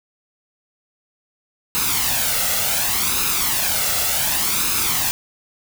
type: noise with flanger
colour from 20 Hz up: white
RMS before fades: -20 dBFS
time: 1.75-5.11 s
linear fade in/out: 0 ms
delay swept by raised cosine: 0.77 to 1.49 ms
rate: 0.68 Hz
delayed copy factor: +0.6
effects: none